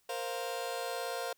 sawtooth chord, Bb suspended second, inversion none, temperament just, 466.2 / 524.4 / 699.2 Hz, Bb4 / C5 / F5, 0 / +4 / +2 cents, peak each -36 / -35 / -35 dBFS, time 0.09-1.33 s, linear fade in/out 5 ms, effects white hiss -72 dBFS RMS until 1.37 s

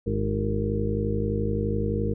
harmonic tone with a mistuned harmonic, 51.6 Hz, G#1, 10 cents flat, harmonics 1 / 2 / 3 / 4 / 6 / 7 / 8 / 9, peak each -31 / -28 / -36 / -30 / -34 / -37 / -35 / -30 dBFS, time 0.06-2.14 s, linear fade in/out 10 ms, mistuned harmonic 8, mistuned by -52 cents, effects none

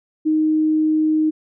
sine tone, 311.1 Hz, D#4, in tune, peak -14 dBFS, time 0.25-1.31 s, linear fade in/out 20 ms, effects none

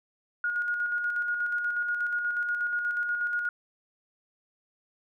sine tone with tremolo, 1437 Hz, F6, 49 cents sharp, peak -25 dBFS, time 0.44-3.49 s, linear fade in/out 2 ms, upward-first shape square, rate 8.3 Hz, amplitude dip 35%, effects none

